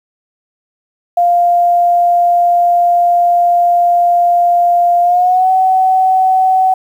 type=tone with pitch glide; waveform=sine; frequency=698.5 to 753 Hz; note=F5 to F#5; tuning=0 to +30 cents; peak=-7 dBFS; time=1.17-6.74 s; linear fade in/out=5 ms; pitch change=+130 cents; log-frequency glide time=5.02-5.5 s; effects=7-bit